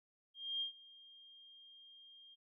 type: tone with ADSR envelope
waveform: sine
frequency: 3212 Hz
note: G7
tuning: 41 cents sharp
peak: -35 dBFS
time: 0.34-2.36 s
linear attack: 270 ms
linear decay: 110 ms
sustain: -22 dB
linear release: 27 ms
effects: none